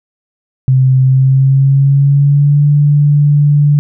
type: tone with pitch glide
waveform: sine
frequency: 130.81 to 145.98 Hz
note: C3 to D3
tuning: 0 to -10 cents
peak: -5 dBFS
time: 0.68-3.79 s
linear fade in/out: 0 ms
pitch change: +190 cents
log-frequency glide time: 1.02-2.65 s
effects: none